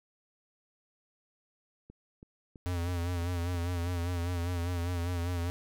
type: click train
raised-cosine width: 3 ms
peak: -36 dBFS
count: 7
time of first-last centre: 1.9-3.874 s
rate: 3.04 Hz
type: tone with vibrato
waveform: square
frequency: 87.31 Hz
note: F2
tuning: in tune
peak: -31 dBFS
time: 2.66-5.5 s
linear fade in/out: 0 ms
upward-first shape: sine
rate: 5 Hz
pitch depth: 52 cents each way
effects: none